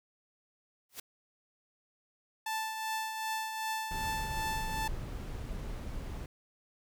white noise with exponential growth, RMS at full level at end -37 dBFS, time 0.89-1 s, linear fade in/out 5 ms, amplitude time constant 22 ms
sawtooth tone with tremolo, 880 Hz, A5, in tune, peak -28 dBFS, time 2.46-4.88 s, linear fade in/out 5 ms, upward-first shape triangle, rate 2.6 Hz, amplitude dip 50%
brown noise, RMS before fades -39 dBFS, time 3.91-6.26 s, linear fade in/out 2 ms
effects none

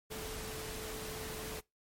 sine tone in noise, 436.6 Hz, A4, 13 cents flat, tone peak -45 dBFS, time 0.1-1.61 s, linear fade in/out 20 ms, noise pink, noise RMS -43 dBFS, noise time 0.1-1.61 s, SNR -5 dB, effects noise-tail reverb RT60 0.2 s tail -23 dB re dry + MP3 64 kbps

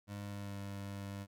25% pulse tone with pitch glide, 101.8 to 99.53 Hz, G#2 to G2, -34 to +27 cents, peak -38 dBFS, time 0.07-1.27 s, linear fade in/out 50 ms, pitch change -39 cents, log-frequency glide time 0.21-0.62 s, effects none

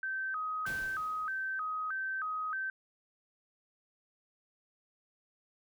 sine tone with vibrato, 1396.9 Hz, F6, in tune, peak -33 dBFS, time 0.03-2.7 s, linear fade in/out 2 ms, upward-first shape square, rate 1.6 Hz, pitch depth 180 cents each way
pink noise with exponential decay, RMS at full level -43 dBFS, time 0.66-1.72 s, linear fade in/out 5 ms, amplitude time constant 230 ms
effects none

